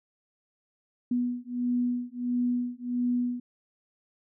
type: beating tone pair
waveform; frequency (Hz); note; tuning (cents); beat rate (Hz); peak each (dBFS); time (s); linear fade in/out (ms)
sine; 244.2 / 245.7; B3 / B3; -19 / -9; 1.5; -29; 1.11-3.4; 5
effects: none